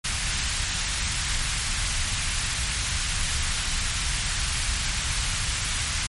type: band-stop noise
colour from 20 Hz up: pink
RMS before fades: -26 dBFS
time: 0.04-6.07 s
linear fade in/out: 10 ms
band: 100 to 1600 Hz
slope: 12 dB/octave
effects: MP3 48 kbps